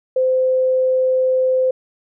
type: tone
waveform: sine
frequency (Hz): 516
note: C5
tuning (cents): -24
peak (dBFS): -13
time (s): 0.16-1.71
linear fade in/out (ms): 5
effects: none